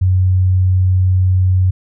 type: tone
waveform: sine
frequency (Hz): 92.6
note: F#2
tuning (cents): +2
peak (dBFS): -9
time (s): 0.01-1.71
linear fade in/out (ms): 10
effects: none